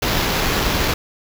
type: noise with sample-and-hold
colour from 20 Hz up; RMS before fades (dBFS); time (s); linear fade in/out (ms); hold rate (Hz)
pink; -19; 0.02-0.94; 5; 8820
effects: none